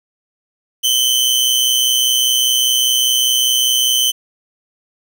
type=tone pair together; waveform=sawtooth; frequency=3000 / 3125 Hz; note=F#7 / G7; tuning=+23 / -6 cents; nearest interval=minor second; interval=71 cents; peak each=-12 dBFS; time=0.83-4.12 s; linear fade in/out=20 ms; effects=8-bit